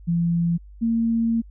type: tone pair in turn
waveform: sine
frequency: 170 / 229 Hz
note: F3 / A#3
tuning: -46 / -31 cents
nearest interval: perfect fourth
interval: 515 cents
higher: second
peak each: -18 dBFS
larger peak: neither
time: 0.07-0.58 / 0.81-1.42 s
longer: second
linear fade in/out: 20 ms
effects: added 50 Hz sine -41 dBFS peak until 1.5 s